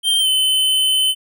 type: tone with pitch glide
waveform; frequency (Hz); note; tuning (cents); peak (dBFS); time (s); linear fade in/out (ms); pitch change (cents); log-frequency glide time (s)
square; 3156 to 3047; G7 to G7; +11 to -50; -14; 0.03-1.15; 50; -61; 0.19-0.28
effects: none